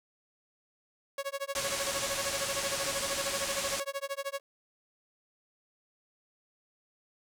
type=tone with tremolo; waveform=sawtooth; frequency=554.4 Hz; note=C#5; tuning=in tune; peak=-27 dBFS; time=1.18-4.4 s; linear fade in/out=2 ms; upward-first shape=sine; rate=13 Hz; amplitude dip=100%
type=low-pass noise; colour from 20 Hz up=white; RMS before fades=-35 dBFS; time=1.55-3.8 s; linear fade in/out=2 ms; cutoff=9200 Hz; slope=24 dB/octave
effects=none